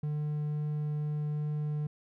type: tone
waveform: triangle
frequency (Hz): 149.8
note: D3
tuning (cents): +35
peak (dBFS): -28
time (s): 0.03-1.87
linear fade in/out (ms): 5
effects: none